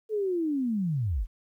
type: linear sweep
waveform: sine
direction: down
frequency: 442.4 to 32.7 Hz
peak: -25 dBFS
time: 0.09-1.27 s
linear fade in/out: 50 ms
effects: 11-bit